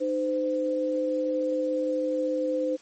sine tone pair together, 305.7 / 514.1 Hz, D#4 / C5, -30 / -31 cents, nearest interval major sixth, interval 899 cents, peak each -29 / -25 dBFS, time 0-2.77 s, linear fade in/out 20 ms, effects white hiss -54 dBFS RMS until 2.81 s + MP3 32 kbps

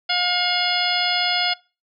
harmonic tone with a mistuned harmonic, 715 Hz, F5, 41 cents sharp, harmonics 1 / 2 / 3 / 4 / 5 / 6 / 7, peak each -26 / -26 / -26 / -26 / -26 / -26 / -26 dBFS, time 0.09-1.54 s, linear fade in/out 10 ms, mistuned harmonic 5, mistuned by -87 cents, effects noise-tail reverb RT60 0.3 s tail -22 dB re dry

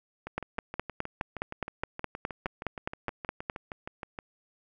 two click trains, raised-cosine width 0.5 ms, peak -15 / -22 dBFS, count 16 / 26, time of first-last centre 0.38-3.499 / 0.27-4.188 s, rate 4.81 / 6.38 Hz, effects none

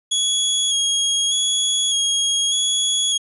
25% pulse tone with vibrato, 3322 Hz, G#7, in tune, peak -13 dBFS, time 0.11-3.18 s, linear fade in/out 10 ms, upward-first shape square, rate 0.83 Hz, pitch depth 20 cents each way, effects resampled to 32000 Hz

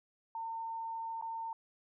sine tone with dropouts, 907 Hz, A#5, 48 cents flat, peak -37 dBFS, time 0.35-1.53 s, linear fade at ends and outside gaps 2 ms, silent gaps 1.213-1.223 s, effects none

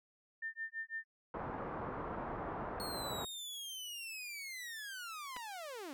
sine tone with tremolo, 1800 Hz, A6, 39 cents sharp, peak -37 dBFS, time 0.42-1.05 s, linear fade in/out 5 ms, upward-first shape sine, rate 6 Hz, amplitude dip 100%
white low-pass noise, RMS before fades -42 dBFS, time 1.34-3.25 s, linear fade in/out 2 ms, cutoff 1200 Hz, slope 24 dB/octave
sawtooth linear sweep, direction down, 4336 to 257.5 Hz, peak -40 dBFS, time 2.8-5.93 s, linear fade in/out 0 ms
clicks, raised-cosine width 0.3 ms, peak -30 dBFS, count 2, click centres 5.364 / 5.368 s
effects none

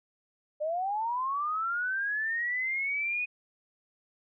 sine linear sweep, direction up, 587.3 to 2496 Hz, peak -28 dBFS, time 0.6-3.26 s, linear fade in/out 20 ms, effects none

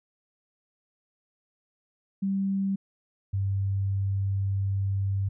sine tone pair in turn, 195 / 98.01 Hz, G3 / G2, -9 / 0 cents, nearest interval octave, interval 1191 cents, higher first, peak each -24 dBFS, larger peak neither, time 2.22-2.76 / 3.33-5.29 s, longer second, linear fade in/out 10 ms, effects none

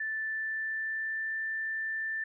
sine tone with pitch glide, 1760 to 1774.3 Hz, A6 to A6, 0 to +14 cents, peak -31 dBFS, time 0-2.24 s, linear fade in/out 5 ms, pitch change +14 cents, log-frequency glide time 0.19-1.36 s, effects none

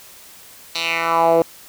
10% pulse tone with band-pass filter sweep, 166.3 Hz, E3, 16 cents sharp, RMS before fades -17 dBFS, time 0.75-1.42 s, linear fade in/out 2 ms, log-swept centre 4100 to 460 Hz, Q 2.9, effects white hiss -43 dBFS RMS until 1.68 s

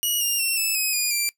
10% pulse tone with pitch steps, 2908 / 2809 / 2713 / 2621 / 2532 / 2445 / 2362 Hz, F#7 / F7 / E7 / E7 / D#7 / D#7 / D7, -31 / +9 / +49 / -11 / +30 / -31 / +9 cents, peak -13 dBFS, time 0.03-1.29 s, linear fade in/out 0 ms, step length 180 ms, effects noise-tail reverb RT60 0.1 s tail -19 dB re dry

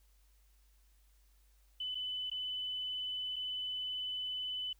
sine tone with dropouts, 3006 Hz, F#7, 27 cents sharp, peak -36 dBFS, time 1.8-4.73 s, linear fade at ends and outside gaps 5 ms, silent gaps 1.947-1.952 / 2.3-2.314 / 3.36-3.363 s, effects added 50 Hz sine -64 dBFS peak until 4.79 s + white hiss -74 dBFS RMS until 4.79 s

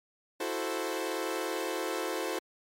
sawtooth chord, F# half-diminished seventh, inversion third, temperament equal, 329.6 / 370 / 440 / 523.3 Hz, E4 / F#4 / A4 / C5, 0 / 0 / 0 / 0 cents, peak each -33 dBFS, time 0.4-2.39 s, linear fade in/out 5 ms, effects MP3 64 kbps

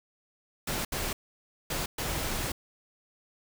pink noise bursts at uneven times, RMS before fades -32 dBFS, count 4, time 0.67-0.85 / 0.92-1.13 / 1.7-1.86 / 1.98-2.52 s, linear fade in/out 5 ms, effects none

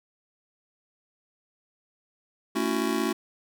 square chord, F# minor seventh, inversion first, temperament just, 222 / 277.5 / 333 / 370 Hz, A3 / C#4 / E4 / F#4, +16 / +2 / +18 / 0 cents, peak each -31 dBFS, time 2.55-3.13 s, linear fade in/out 10 ms, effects none

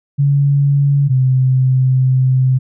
sine tone pair in turn, 141.3 / 129.89 Hz, C#3 / C3, +34 / -12 cents, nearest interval minor second, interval 146 cents, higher first, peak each -9 dBFS, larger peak neither, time 0.18-1.09 / 1.09-2.59 s, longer second, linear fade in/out 20 ms, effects none

